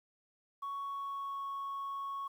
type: tone with pitch glide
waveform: sine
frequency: 1114 to 1105.7 Hz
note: C#6 to C#6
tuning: +8 to -5 cents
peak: -35 dBFS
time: 0.62-2.28 s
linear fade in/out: 10 ms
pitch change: -13 cents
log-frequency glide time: 0.78-1.44 s
effects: tanh soft clip ceiling -35 dBFS + 11-bit